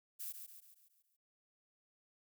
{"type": "noise with echo", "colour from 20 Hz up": "violet", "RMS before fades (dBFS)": -44, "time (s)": [0.19, 0.33], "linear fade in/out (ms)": 20, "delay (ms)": 140, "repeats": 6, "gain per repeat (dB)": -6, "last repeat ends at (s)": 1.17, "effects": []}